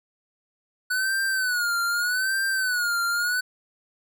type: tone with vibrato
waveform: square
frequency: 1480 Hz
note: F#6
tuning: in tune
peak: -23 dBFS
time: 0.9-3.41 s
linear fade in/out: 10 ms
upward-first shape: sine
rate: 0.82 Hz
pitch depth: 110 cents each way
effects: none